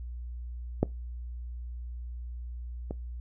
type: clicks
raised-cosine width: 2 ms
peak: -9 / -21 dBFS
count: 2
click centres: 0.83 / 2.909 s
effects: noise-tail reverb RT60 0.2 s tail -22 dB re dry + added 60 Hz sine -36 dBFS peak until 3.2 s